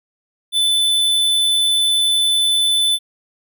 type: tone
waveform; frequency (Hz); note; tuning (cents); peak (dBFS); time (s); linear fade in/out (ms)
square; 3509; A7; -5; -14; 0.52-2.99; 50
effects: none